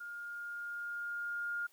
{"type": "tone with level ramp", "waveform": "sine", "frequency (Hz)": 1415, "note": "F6", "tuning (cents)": 22, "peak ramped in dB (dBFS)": [-42, -34], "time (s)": [0, 1.67], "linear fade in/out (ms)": 10, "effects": ["white hiss -67 dBFS RMS until 1.72 s", "high-pass 100 Hz 12 dB/octave"]}